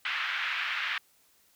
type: band-pass noise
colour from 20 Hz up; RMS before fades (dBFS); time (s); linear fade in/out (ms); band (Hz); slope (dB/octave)
pink; -32; 0.05-0.98; 2; 1400 to 3000; 24
effects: white hiss -65 dBFS RMS until 1.55 s